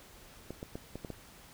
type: clicks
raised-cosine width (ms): 2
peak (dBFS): -26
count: 6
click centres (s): 0.506 / 0.629 / 0.755 / 0.956 / 1.048 / 1.103
effects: pink hiss -55 dBFS RMS until 1.53 s